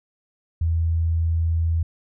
sine tone, 82.41 Hz, E2, in tune, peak -18 dBFS, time 0.61-1.83 s, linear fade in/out 5 ms, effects none

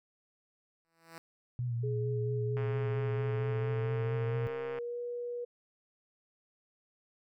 5% pulse tone with exponential growth, 164.81 Hz, E3, in tune, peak -33 dBFS, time 0.85-1.18 s, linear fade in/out 0 ms, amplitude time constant 71 ms
sine tone with vibrato, 120.2 Hz, B2, 46 cents flat, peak -31 dBFS, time 1.59-4.47 s, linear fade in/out 0 ms, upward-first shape sine, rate 4.4 Hz, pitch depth 50 cents each way
sine tone with pitch glide, 420 to 482.5 Hz, G#4 to B4, +19 to -40 cents, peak -35 dBFS, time 1.83-5.45 s, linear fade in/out 10 ms, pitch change +241 cents, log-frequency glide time 3.15-5 s
click train, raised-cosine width 0.5 ms, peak -29 dBFS, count 298, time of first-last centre 2.57-4.786 s, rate 134 Hz
effects none

